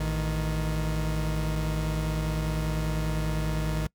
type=tone pair together; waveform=40% pulse; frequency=55.24 / 155.7 Hz; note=A1 / D#3; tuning=+8 / +2 cents; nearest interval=octave + tritone; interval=1794 cents; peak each=-28 dBFS; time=0-3.87 s; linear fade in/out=5 ms; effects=noise-tail reverb RT60 0.1 s tail -24 dB re dry